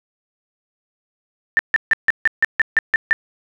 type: tone bursts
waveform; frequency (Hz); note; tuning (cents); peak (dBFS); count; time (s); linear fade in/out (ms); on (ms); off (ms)
sine; 1788; A6; +27; -10; 10; 1.57-3.13; 0; 21; 150
effects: none